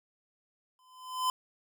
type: tone with exponential growth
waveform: square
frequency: 1020 Hz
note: C6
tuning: 44 cents flat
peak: -25 dBFS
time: 0.79-1.3 s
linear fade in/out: 1 ms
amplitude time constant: 110 ms
effects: none